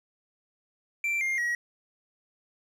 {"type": "tone with pitch steps", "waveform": "triangle", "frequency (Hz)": [2349, 2117, 1908], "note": ["D7", "C7", "A#6"], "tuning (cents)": [0, 20, 40], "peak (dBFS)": -24, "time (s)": [1.04, 1.55], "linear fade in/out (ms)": 2, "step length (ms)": 170, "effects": []}